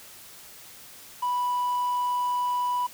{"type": "tone", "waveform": "triangle", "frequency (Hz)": 985, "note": "B5", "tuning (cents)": -5, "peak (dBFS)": -21, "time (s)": [1.22, 2.87], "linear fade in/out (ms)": 10, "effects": ["tanh soft clip ceiling -18 dBFS", "white hiss -47 dBFS RMS until 2.93 s"]}